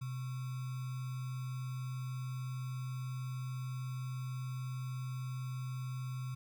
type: tone with sample-and-hold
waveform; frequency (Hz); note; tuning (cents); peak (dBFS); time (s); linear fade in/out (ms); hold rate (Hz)
sine; 128.2; C3; -35; -37; 0.01-6.35; 10; 1225
effects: none